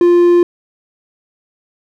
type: tone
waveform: triangle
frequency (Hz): 349.2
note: F4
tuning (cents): 0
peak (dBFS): -4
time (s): 0.01-0.43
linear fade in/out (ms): 2
effects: none